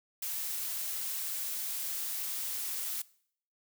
blue noise, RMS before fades -36 dBFS, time 0.22-3.02 s, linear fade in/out 5 ms, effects noise-tail reverb RT60 0.6 s tail -21 dB re dry

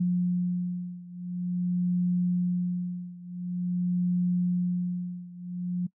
sine beating tone pair, 178.1 / 178.57 Hz, F3 / F3, +34 / +39 cents, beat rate 0.47 Hz, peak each -27 / -29 dBFS, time 0-5.87 s, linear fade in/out 10 ms, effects noise-tail reverb RT60 0.1 s tail -22 dB re dry

